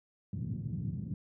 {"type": "band-pass noise", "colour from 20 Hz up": "pink", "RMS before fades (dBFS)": -37, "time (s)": [0.33, 1.14], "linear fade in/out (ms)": 2, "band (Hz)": [110, 190], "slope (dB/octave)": 24, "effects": []}